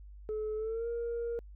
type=tone with pitch glide; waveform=sine; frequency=430 to 468.9 Hz; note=A4 to A#4; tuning=-40 to +10 cents; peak=-31 dBFS; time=0.29-1.39 s; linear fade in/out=0 ms; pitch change=+150 cents; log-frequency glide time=0.56-0.88 s; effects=tanh soft clip ceiling -30 dBFS + added 50 Hz sine -47 dBFS peak until 1.55 s